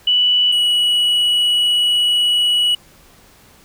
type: tone pair in turn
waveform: sine / triangle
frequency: 2960 / 2931 Hz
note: F#7 / F#7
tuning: 0 / -17 cents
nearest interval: unison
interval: 17 cents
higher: first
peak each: -11 dBFS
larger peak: neither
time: 0.07-0.52 / 0.52-2.75 s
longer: second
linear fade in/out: 5 ms
effects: pink hiss -48 dBFS RMS until 3.64 s